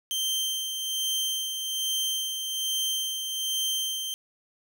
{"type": "tone with tremolo", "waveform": "sawtooth", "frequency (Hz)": 3136, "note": "G7", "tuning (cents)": 0, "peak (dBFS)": -22, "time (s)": [0.11, 4.14], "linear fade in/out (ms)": 0, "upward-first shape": "sine", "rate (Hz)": 1.2, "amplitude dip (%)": 45, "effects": []}